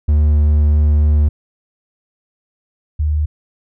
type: tone pair in turn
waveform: triangle / sine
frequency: 74.7 / 75.66 Hz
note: D2 / D#2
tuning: +30 / -48 cents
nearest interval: unison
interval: 22 cents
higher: second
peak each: -7 / -13 dBFS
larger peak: first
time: 0.08-1.29 / 2.99-3.26 s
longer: first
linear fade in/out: 10 ms
effects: none